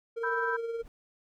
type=tone with tremolo; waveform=triangle; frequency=461.2 Hz; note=A#4; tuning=19 cents flat; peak=-28 dBFS; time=0.16-0.83 s; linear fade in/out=20 ms; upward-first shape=sine; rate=19 Hz; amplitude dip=45%
type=chord; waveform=sine; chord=E minor; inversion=second; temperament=equal; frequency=987.8 / 1318.5 / 1568 Hz; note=B5 / E6 / G6; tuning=0 / 0 / 0 cents; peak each=-33 / -36 / -31 dBFS; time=0.23-0.57 s; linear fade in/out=10 ms
type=noise with exponential growth; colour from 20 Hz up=brown; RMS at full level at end=-45 dBFS; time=0.7-0.88 s; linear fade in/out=1 ms; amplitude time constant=38 ms
effects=none